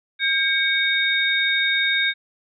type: tone cluster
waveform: sine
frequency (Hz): 1605 / 2237 / 3703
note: G6 / C#7 / A#7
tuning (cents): +40 / +15 / -12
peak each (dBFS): -22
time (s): 0.19-2.14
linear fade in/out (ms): 50
effects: none